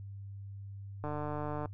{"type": "click train", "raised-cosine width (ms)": 1, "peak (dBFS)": -24, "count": 93, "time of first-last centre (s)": [1.04, 1.657], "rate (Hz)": 149, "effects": ["noise-tail reverb RT60 0.1 s tail -21 dB re dry", "added 99 Hz sine -42 dBFS peak until 1.73 s"]}